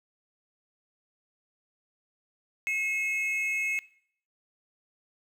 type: tone pair together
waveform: triangle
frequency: 2165 / 2575 Hz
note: C#7 / E7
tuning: -41 / -41 cents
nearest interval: minor third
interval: 300 cents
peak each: -27 / -29 dBFS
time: 2.67-3.79 s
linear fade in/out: 0 ms
effects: noise-tail reverb RT60 0.6 s tail -20 dB re dry